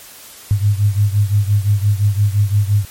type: beating tone pair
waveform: sine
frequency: 100.7 / 106.5 Hz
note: G2 / G#2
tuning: +47 / +44 cents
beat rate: 5.8 Hz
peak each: -13 / -16 dBFS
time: 0.51-2.85 s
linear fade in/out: 0 ms
effects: white hiss -38 dBFS RMS until 2.9 s + MP3 64 kbps